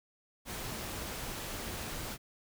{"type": "noise", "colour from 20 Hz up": "pink", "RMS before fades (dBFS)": -40, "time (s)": [0.45, 2.18], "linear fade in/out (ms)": 50, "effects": []}